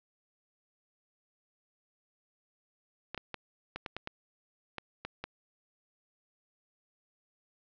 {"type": "clicks", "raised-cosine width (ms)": 0.3, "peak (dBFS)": -21, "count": 10, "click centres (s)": [3.146, 3.177, 3.343, 3.76, 3.862, 3.966, 4.074, 4.783, 5.05, 5.24], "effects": ["low-pass 5000 Hz 12 dB/octave"]}